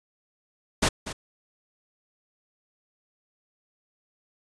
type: noise with echo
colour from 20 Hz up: pink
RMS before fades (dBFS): -21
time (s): 0.82-0.89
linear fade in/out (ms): 10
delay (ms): 240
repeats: 1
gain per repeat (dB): -13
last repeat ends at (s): 1.13
effects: resampled to 22050 Hz